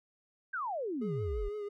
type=exponential sweep; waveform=sine; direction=down; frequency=1629 to 35.93 Hz; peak=-33 dBFS; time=0.53-1.49 s; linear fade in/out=10 ms
type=tone with vibrato; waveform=triangle; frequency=415.3 Hz; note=G#4; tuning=in tune; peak=-34 dBFS; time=1.01-1.69 s; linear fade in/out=10 ms; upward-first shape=triangle; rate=5.9 Hz; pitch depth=48 cents each way
effects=none